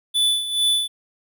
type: tone with tremolo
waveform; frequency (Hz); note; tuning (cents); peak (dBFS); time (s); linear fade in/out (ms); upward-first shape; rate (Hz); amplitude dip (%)
square; 3481; A7; -19; -16; 0.14-0.88; 20; sine; 2.3; 70
effects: none